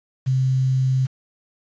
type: tone with quantisation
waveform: sine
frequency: 130.81 Hz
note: C3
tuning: in tune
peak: -16 dBFS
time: 0.26-1.07 s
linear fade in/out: 20 ms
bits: 7
effects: resampled to 16000 Hz